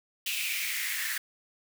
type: noise with high-pass filter sweep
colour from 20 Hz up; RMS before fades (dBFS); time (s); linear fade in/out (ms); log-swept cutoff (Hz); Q
white; -32; 0.26-1.18; 5; 2700 to 1700; 5.8
effects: none